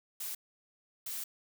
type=noise bursts at uneven times; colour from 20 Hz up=blue; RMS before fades=-39 dBFS; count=2; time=0.2-0.35 / 1.06-1.24 s; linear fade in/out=5 ms; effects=none